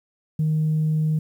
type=tone; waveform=sine; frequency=155.56 Hz; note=D#3; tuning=in tune; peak=-17 dBFS; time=0.39-1.19 s; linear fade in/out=5 ms; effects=tanh soft clip ceiling -15 dBFS + 9-bit